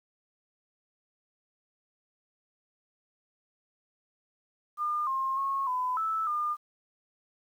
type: tone with pitch steps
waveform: sine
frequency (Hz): 1207 / 1065 / 1091 / 1006 / 1312 / 1208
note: D6 / C6 / C#6 / B5 / E6 / D6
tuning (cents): +47 / +30 / -28 / +32 / -9 / +48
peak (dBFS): -27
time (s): 4.77-6.57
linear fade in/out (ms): 50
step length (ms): 300
effects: 10-bit